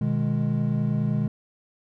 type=chord; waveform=triangle; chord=G# minor; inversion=first; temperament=equal with one note detuned; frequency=123.47 / 153.24 / 207.7 Hz; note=B2 / D#3 / G#3; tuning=0 / -26 / 0 cents; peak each=-24 dBFS; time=0.01-1.28 s; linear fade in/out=5 ms; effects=none